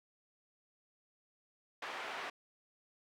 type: band-pass noise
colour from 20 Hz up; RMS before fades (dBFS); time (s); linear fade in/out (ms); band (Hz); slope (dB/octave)
pink; -43; 1.82-2.3; 5; 730 to 2500; 12
effects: none